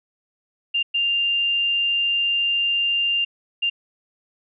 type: tone bursts at uneven times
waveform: sine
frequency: 2794 Hz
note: F7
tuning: in tune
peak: -18 dBFS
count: 3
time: 0.74-0.83 / 0.94-3.25 / 3.62-3.7 s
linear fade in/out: 10 ms
effects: none